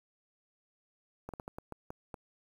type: slowing click train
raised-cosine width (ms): 1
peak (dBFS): -27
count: 8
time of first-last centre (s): 1.29-2.142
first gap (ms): 47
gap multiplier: 1.31
effects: 9-bit